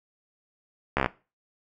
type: slowing click train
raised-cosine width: 0.5 ms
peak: -8 dBFS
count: 7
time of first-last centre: 0.97-1.061 s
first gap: 14 ms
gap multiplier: 1.03
effects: noise-tail reverb RT60 0.3 s tail -19 dB re dry